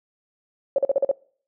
sine tone bursts, 550 Hz, C#5, 14 cents flat, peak -15 dBFS, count 6, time 0.76-1.114 s, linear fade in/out 2 ms, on 24 ms, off 42 ms, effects noise-tail reverb RT60 0.5 s tail -24 dB re dry

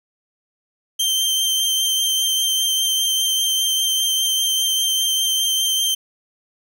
sawtooth tone with vibrato, 3136 Hz, G7, in tune, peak -14 dBFS, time 0.99-5.95 s, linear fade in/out 10 ms, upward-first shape triangle, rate 5 Hz, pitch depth 17 cents each way, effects none

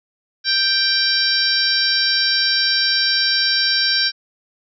harmonic tone, 784 Hz, G5, in tune, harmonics 2 / 3 / 4 / 5 / 6 / 7, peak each -21 / -29 / -28 / -22 / -20 / -20 dBFS, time 0.44-4.12 s, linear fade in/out 50 ms, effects none

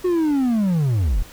triangle linear sweep, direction down, 370 to 31.8 Hz, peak -14 dBFS, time 0.04-1.23 s, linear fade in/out 10 ms, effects pink hiss -43 dBFS RMS until 1.32 s

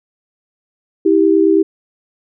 sine tone pair together, 324 / 393.2 Hz, E4 / G4, -30 / +5 cents, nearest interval minor third, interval 335 cents, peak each -11 dBFS, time 1.05-1.63 s, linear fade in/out 10 ms, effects none

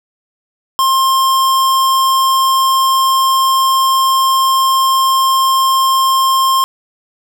square tone, 1061 Hz, C6, 24 cents sharp, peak -10 dBFS, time 0.79-6.64 s, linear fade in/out 0 ms, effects none

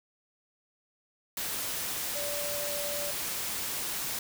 sine tone in noise, 581 Hz, D5, 19 cents flat, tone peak -36 dBFS, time 2.15-3.11 s, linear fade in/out 2 ms, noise white, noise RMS -34 dBFS, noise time 1.37-4.19 s, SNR -5 dB, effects none

